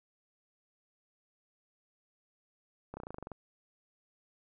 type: slowing click train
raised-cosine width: 1 ms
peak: -28 dBFS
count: 11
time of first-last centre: 2.94-3.317 s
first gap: 30 ms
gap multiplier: 1.05
effects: none